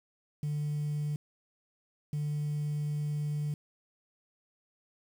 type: tone bursts at uneven times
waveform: sine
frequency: 148.5 Hz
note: D3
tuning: 20 cents sharp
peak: -28 dBFS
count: 2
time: 0.43-1.16 / 2.13-3.54 s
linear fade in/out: 2 ms
effects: tanh soft clip ceiling -28 dBFS + 9-bit